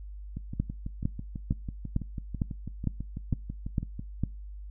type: two click trains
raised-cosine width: 5 ms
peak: -23 / -14 dBFS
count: 23 / 9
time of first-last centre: 0.37-3.994 / 0.6-4.236 s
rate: 6.07 / 2.2 Hz
effects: noise-tail reverb RT60 0.3 s tail -24 dB re dry + added 50 Hz sine -39 dBFS peak until 4.7 s